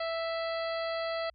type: harmonic tone with a mistuned harmonic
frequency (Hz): 659.3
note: E5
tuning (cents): 0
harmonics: 1 / 2 / 3 / 4 / 5 / 6 / 7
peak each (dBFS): -32 / -39 / -41 / -47 / -47 / -46 / -47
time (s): 0-1.3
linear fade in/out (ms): 5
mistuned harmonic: 6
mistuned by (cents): +70
effects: added 60 Hz sine -62 dBFS peak until 1.34 s